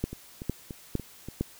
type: two click trains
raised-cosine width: 3 ms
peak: -24 / -14 dBFS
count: 5 / 4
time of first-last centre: 0.13-1.286 / 0.04-1.41 s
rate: 3.46 / 2.19 Hz
effects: white hiss -52 dBFS RMS until 1.59 s